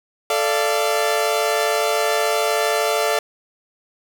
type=chord; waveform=sawtooth; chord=D minor; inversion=second; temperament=equal with one note detuned; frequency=440 / 587.3 / 686.5 Hz; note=A4 / D5 / F5; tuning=0 / 0 / -30 cents; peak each=-18 dBFS; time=0.3-3.19 s; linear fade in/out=2 ms; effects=none